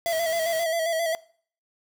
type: tone with vibrato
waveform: square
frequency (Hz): 659.3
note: E5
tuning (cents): 0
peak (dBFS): -24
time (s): 0.06-1.15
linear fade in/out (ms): 0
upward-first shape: square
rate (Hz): 7.5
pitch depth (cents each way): 41
type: noise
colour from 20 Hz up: white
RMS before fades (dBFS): -39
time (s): 0.06-0.64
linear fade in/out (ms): 5
effects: noise-tail reverb RT60 0.5 s tail -21 dB re dry